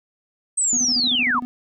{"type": "linear sweep", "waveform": "sine", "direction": "down", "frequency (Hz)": [8372, 884], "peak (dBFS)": -17, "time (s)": [0.57, 1.4], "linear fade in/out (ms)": 10}
{"type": "tone with tremolo", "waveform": "triangle", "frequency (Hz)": 246.9, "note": "B3", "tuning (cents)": 0, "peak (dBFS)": -23, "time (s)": [0.73, 1.45], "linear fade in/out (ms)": 0, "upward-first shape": "square", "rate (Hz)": 13, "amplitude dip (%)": 70}
{"effects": []}